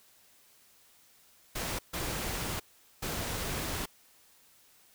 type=noise bursts at uneven times; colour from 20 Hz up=pink; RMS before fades=-35 dBFS; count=3; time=1.55-1.79 / 1.93-2.6 / 3.02-3.86 s; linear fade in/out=10 ms; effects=white hiss -62 dBFS RMS until 4.94 s